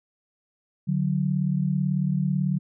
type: tone pair together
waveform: sine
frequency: 146.83 / 184.99 Hz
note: D3 / F#3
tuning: 0 / 0 cents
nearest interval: major third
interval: 400 cents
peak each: -24 dBFS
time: 0.87-2.59 s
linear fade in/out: 20 ms
effects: none